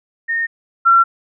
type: tone pair in turn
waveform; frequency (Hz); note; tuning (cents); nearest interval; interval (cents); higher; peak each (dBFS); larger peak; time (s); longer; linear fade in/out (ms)
sine; 1837 / 1360.9; A#6 / F6; -26 / -45; perfect fourth; 519; first; -16 / -7; second; 0.28-0.47 / 0.85-1.04; neither; 20
effects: none